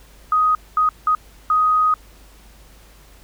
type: tone bursts at uneven times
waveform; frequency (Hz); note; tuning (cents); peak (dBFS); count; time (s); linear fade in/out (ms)
sine; 1251; D#6; +9; -13; 4; 0.32-0.55 / 0.77-0.89 / 1.07-1.15 / 1.5-1.94; 2
effects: added 50 Hz sine -46 dBFS peak until 3.23 s + pink hiss -50 dBFS RMS until 3.23 s